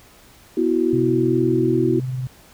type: chord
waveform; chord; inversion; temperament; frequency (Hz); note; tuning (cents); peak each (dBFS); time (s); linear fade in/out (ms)
sine; B suspended fourth; none; equal; 246.9 / 329.6 / 370; B3 / E4 / F#4; 0 / 0 / 0; -23 / -19 / -20; 0.57-2; 5
type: tone with tremolo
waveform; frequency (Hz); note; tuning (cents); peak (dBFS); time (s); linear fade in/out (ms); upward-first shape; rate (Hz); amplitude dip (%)
sine; 128.4; C3; -32; -21; 0.93-2.27; 0; sine; 20; 35
effects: pink hiss -49 dBFS RMS until 2.53 s